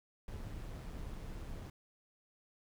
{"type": "noise with amplitude modulation", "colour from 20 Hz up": "brown", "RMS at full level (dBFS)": -43, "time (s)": [0.28, 1.7], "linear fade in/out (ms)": 2, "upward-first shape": "sine", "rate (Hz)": 141, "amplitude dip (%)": 35, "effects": []}